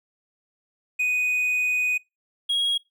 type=tone pair in turn; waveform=triangle; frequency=2489 / 3295 Hz; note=D#7 / G#7; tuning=0 / -14 cents; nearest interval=perfect fourth; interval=486 cents; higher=second; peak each=-19 dBFS; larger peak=neither; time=0.99-1.98 / 2.49-2.78 s; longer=first; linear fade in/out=10 ms; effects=noise-tail reverb RT60 0.2 s tail -23 dB re dry